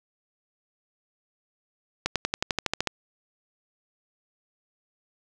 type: accelerating click train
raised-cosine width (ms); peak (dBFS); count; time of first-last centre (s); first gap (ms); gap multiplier
0.2; -7; 11; 2.06-2.873; 97; 0.96
effects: none

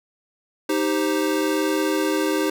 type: chord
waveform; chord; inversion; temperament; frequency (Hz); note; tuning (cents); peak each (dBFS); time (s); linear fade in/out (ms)
square; C minor; first; equal; 311.1 / 392 / 523.3; Eb4 / G4 / C5; 0 / 0 / 0; -23 / -25 / -28; 0.69-2.5; 5
effects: none

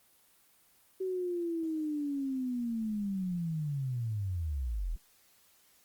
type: linear sweep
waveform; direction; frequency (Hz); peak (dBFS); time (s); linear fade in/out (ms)
sine; down; 380 to 36.08; -31; 1-4.96; 10
effects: white hiss -65 dBFS RMS until 5.84 s + Opus 24 kbps

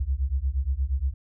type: beating tone pair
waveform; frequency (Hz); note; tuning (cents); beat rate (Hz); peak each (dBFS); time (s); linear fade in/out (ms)
sine; 63 / 71.5; B1 / D2; +35 / -46; 8.5; -26; 0-1.14; 10
effects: none

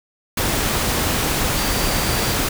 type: tone in noise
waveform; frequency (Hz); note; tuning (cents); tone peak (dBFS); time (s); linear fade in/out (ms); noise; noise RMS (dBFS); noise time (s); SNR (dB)
sine; 4686; D8; -5; -31; 1.57-2.33; 5; pink; -20; 0.37-2.49; -14
effects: none

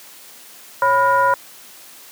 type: tone with frequency modulation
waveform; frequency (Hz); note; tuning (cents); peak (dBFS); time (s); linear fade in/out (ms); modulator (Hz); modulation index
sine; 987.8; B5; 0; -12; 0.82-1.34; 2; 438; 0.94
effects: white hiss -42 dBFS RMS until 2.11 s + high-pass 200 Hz 12 dB/octave

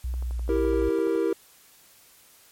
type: tone with pitch glide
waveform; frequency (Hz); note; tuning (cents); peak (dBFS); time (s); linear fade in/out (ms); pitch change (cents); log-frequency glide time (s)
sine; 62 to 58.52; B1 to A#1; +7 to +7; -26; 0.04-0.89; 5; -100; 0.19-0.46
type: click train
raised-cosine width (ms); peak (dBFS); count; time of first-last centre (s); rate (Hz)
1; -31; 13; 0.14-1.157; 11.8
type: chord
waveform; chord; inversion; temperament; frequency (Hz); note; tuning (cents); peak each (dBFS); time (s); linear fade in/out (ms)
triangle; E diminished; none; equal; 329.6 / 392 / 466.2; E4 / G4 / Bb4; 0 / 0 / 0; -24; 0.49-1.33; 2
effects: white hiss -55 dBFS RMS until 2.51 s + MP3 64 kbps

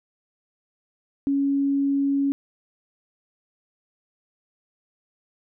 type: tone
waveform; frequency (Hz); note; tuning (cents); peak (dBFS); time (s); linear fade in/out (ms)
sine; 278.3; C#4; +7; -19; 1.27-2.32; 0
effects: none

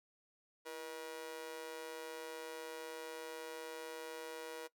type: tone with amplitude modulation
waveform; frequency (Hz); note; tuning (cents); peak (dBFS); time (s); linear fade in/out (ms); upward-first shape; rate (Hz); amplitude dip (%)
sawtooth; 479.9; B4; -50; -37; 0.65-4.68; 20; sine; 148; 85
effects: noise-tail reverb RT60 0.1 s tail -19 dB re dry

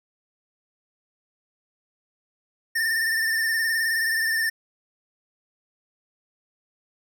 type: tone with vibrato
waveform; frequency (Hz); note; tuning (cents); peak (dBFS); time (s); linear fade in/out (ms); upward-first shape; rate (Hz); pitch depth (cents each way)
square; 1800; A6; +39; -22; 2.75-4.5; 10; sine; 19; 43
effects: none

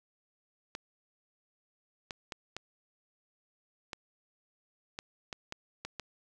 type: clicks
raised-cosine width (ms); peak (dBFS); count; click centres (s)
0.2; -21; 10; 0.751 / 2.108 / 2.322 / 2.566 / 3.932 / 4.989 / 5.328 / 5.524 / 5.85 / 5.997
effects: none

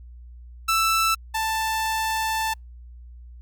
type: tone pair in turn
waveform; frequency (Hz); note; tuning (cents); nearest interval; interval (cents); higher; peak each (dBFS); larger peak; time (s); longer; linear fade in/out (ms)
sawtooth; 1324 / 883.7; E6 / A5; +7 / +7; perfect fifth; 700; first; -15 / -19; first; 0.68-1.15 / 1.34-2.54; second; 10
effects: added 60 Hz sine -40 dBFS peak until 3.41 s + Opus 48 kbps

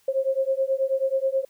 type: beating tone pair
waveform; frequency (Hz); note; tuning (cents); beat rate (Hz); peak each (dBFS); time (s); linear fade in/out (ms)
sine; 530 / 539.3; C5 / C#5; +22 / -48; 9.3; -24; 0.08-1.45; 5
effects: white hiss -63 dBFS RMS until 1.49 s

